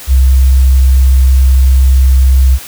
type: tone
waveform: sine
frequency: 65.41 Hz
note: C2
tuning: in tune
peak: -3 dBFS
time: 0.07-2.59 s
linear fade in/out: 50 ms
effects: white hiss -29 dBFS RMS until 2.67 s